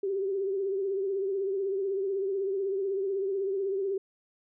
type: tone with vibrato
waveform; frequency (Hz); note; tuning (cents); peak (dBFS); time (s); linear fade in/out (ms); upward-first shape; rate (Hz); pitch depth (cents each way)
sine; 390; G4; -9; -27; 0.03-3.98; 5; triangle; 16; 73
effects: none